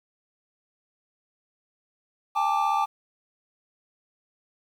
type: chord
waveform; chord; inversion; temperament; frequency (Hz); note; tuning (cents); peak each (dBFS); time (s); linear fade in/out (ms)
triangle; G suspended second; none; equal with one note detuned; 804.2 / 880 / 1174.7; G5 / A5 / D6; +44 / 0 / 0; -24; 2.35-2.86; 20
effects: 9-bit